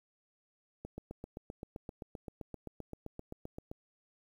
click train, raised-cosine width 2 ms, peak -29 dBFS, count 23, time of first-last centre 0.85-3.715 s, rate 7.68 Hz, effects 10-bit

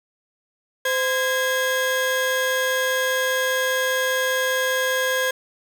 35% pulse tone pair together, 515 / 1635 Hz, C5 / G#6, -28 / -28 cents, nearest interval octave + minor sixth, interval 2000 cents, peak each -21 dBFS, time 0.85-5.31 s, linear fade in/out 5 ms, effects none

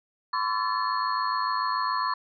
sine tone cluster, 1021 / 1128 / 1334 / 1739 / 4297 Hz, C6 / C#6 / E6 / A6 / C8, -43 / +30 / +20 / -21 / +45 cents, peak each -27 / -29 / -36 / -35 / -36 dBFS, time 0.33-2.14 s, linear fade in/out 5 ms, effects none

